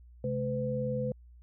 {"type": "tone cluster", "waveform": "sine", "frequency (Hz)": [132.2, 213.5, 505], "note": ["C3", "G#3", "B4"], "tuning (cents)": [18, 48, 39], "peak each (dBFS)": [-34, -36, -32], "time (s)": [0.24, 1.12], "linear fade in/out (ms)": 2, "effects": ["added 60 Hz sine -51 dBFS peak until 1.42 s"]}